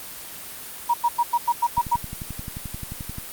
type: tone bursts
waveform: sine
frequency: 950 Hz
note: A#5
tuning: 33 cents sharp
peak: -16 dBFS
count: 8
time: 0.89-1.963 s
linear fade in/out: 10 ms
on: 51 ms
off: 95 ms
type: click train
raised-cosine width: 5 ms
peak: -20 dBFS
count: 17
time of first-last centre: 1.78-3.184 s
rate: 11.4 Hz
effects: white hiss -37 dBFS RMS until 3.32 s + Opus 32 kbps